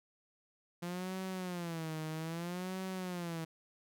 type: tone with vibrato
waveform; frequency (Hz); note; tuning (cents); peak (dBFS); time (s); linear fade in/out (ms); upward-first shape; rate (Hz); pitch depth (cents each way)
sawtooth; 171.9; F3; -27; -34; 0.82-3.45; 10; sine; 0.62; 160
effects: none

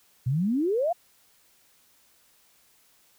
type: exponential sweep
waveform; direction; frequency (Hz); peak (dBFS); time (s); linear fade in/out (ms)
sine; up; 117.9 to 729; -22; 0.26-0.93; 10
effects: white hiss -62 dBFS RMS until 3.18 s

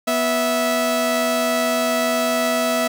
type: tone pair together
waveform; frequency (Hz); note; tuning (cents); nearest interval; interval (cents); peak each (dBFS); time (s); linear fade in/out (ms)
sawtooth; 245.3 / 654.9; B3 / E5; -12 / -11; octave + perfect fourth; 1701; -19 / -15; 0.07-2.88; 10
effects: none

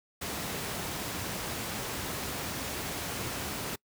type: noise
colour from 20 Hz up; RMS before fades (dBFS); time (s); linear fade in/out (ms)
pink; -35; 0.21-3.76; 10
effects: noise-tail reverb RT60 0.1 s tail -25 dB re dry + high-pass 80 Hz 12 dB/octave

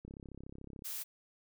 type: click train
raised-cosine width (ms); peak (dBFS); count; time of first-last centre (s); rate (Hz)
3; -35; 27; 0.05-0.822; 33.7
type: noise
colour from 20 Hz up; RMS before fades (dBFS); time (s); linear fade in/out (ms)
blue; -41; 0.84-1.04; 20
effects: none

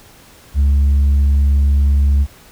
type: tone with tanh clipping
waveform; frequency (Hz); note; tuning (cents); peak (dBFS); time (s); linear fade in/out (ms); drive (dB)
sine; 70.3; C#2; +25; -10; 0.54-2.27; 50; 2
effects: pink hiss -44 dBFS RMS until 2.51 s

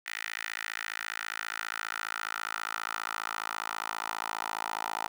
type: tone with high-pass filter sweep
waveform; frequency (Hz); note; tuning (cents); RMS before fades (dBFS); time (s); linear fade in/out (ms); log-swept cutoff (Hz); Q
10% pulse; 54.8; A1; -6; -36; 0.06-5.08; 5; 1900 to 920; 3.1
effects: none

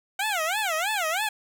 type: tone with vibrato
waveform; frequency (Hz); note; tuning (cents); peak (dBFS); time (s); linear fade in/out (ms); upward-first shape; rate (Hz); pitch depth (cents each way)
15% pulse; 740; F#5; 0; -18; 0.19-1.29; 5; sine; 3.1; 290
effects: none

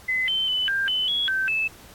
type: tone with pitch steps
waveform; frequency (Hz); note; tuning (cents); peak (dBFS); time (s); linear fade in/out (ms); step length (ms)
sine; 2030 / 3084 / 3007 / 1591 / 3025 / 3348 / 1549 / 2620; B6 / G7 / F#7 / G6 / F#7 / G#7 / G6 / E7; +47 / -29 / +27 / +25 / +38 / +13 / -21 / -11; -21; 0.08-1.68; 10; 200
effects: pink hiss -48 dBFS RMS until 1.94 s + AAC 64 kbps

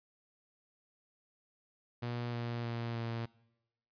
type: tone with pitch steps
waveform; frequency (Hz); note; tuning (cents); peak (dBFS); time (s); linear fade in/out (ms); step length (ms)
sawtooth; 120 / 118.55 / 117.12 / 115.71; B2 / A#2 / A#2 / A#2; -49 / +30 / +9 / -12; -32; 2.02-3.26; 10; 310
effects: noise-tail reverb RT60 0.9 s tail -22 dB re dry + resampled to 11025 Hz

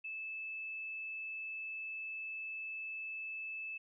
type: tone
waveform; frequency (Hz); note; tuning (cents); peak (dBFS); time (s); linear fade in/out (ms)
sine; 2620; E7; -11; -40; 0.04-3.78; 10
effects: none

